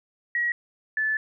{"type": "tone pair in turn", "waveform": "sine", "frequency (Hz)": [1909, 1741], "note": ["A#6", "A6"], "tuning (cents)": [41, -19], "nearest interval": "major second", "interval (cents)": 160, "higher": "first", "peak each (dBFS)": -22, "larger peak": "neither", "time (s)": [[0.35, 0.52], [0.97, 1.17]], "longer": "second", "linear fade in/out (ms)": 2, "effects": []}